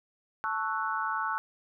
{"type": "chord", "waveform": "sine", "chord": "F# minor seventh", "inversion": "first", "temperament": "equal", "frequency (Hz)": [880, 1108.7, 1318.5, 1480], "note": ["A5", "C#6", "E6", "F#6"], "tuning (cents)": [0, 0, 0, 0], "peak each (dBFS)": -34, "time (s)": [0.44, 1.38], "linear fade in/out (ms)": 0, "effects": []}